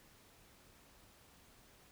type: silence
effects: pink hiss -64 dBFS RMS until 1.91 s